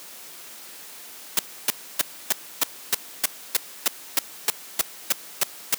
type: noise bursts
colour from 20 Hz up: white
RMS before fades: -19 dBFS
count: 15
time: 1.37-5.745 s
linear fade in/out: 2 ms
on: 21 ms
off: 290 ms
effects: white hiss -42 dBFS RMS until 5.78 s + high-pass 200 Hz 12 dB/octave